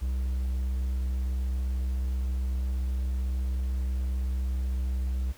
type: tone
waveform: triangle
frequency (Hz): 64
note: C2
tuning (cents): -38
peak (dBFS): -24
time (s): 0.01-5.33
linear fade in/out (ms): 20
effects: pink hiss -54 dBFS RMS until 5.37 s